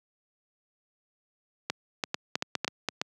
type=clicks; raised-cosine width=0.2 ms; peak=-10 dBFS; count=10; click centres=1.7 / 2.038 / 2.144 / 2.355 / 2.424 / 2.553 / 2.646 / 2.679 / 2.887 / 3.015 s; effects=high-pass 150 Hz 12 dB/octave